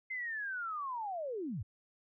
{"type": "linear sweep", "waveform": "sine", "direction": "down", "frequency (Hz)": [2093, 77.78], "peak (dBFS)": -36, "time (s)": [0.1, 1.63], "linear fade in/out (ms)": 10, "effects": []}